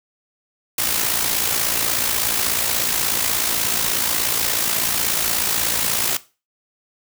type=noise with amplitude modulation; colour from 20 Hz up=white; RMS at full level=-18 dBFS; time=0.78-6.17 s; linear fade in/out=5 ms; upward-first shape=sine; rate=56.5 Hz; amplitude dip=55%; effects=noise-tail reverb RT60 0.3 s tail -17 dB re dry